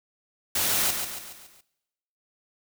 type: noise with echo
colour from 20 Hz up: white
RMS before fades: -25 dBFS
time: 0.55-0.91 s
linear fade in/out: 5 ms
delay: 140 ms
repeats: 5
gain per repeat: -6 dB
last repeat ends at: 1.61 s
effects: noise-tail reverb RT60 1.0 s tail -21 dB re dry

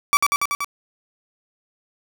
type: tone with echo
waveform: 30% pulse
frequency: 1152 Hz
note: D6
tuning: 34 cents flat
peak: -10 dBFS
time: 0.13-0.17 s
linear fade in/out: 0 ms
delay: 95 ms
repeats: 5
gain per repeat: -2 dB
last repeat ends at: 0.645 s
effects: none

